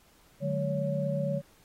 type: tone cluster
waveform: sine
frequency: 148.2 / 184.1 / 212.7 / 561 Hz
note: D3 / F#3 / G#3 / C#5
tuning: +16 / -8 / +42 / +21 cents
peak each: -31 / -35 / -37 / -31 dBFS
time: 0.4-1.42 s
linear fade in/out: 50 ms
effects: pink hiss -62 dBFS RMS until 1.64 s + AAC 48 kbps